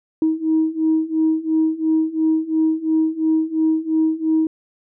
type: beating tone pair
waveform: sine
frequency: 316 / 318.9 Hz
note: D#4 / D#4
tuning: +27 / +43 cents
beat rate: 2.9 Hz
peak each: -19 / -17 dBFS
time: 0.22-4.47 s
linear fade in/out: 2 ms
effects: tanh soft clip ceiling -9 dBFS